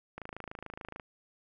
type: click train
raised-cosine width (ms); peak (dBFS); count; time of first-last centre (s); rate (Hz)
0.5; -26; 23; 0.18-0.998; 26.9
effects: none